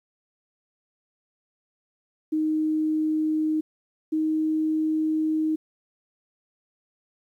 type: tone pair in turn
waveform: sine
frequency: 311.1 / 313.1 Hz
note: D#4 / D#4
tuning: 0 / +11 cents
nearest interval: unison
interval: 11 cents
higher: second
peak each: -21 dBFS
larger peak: neither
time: 2.32-3.61 / 4.12-5.56 s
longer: second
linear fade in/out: 10 ms
effects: 10-bit